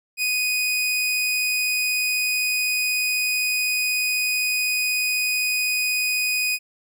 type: tone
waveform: sawtooth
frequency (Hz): 2489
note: D#7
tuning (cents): 0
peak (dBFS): -17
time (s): 0.17-6.59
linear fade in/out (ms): 50
effects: none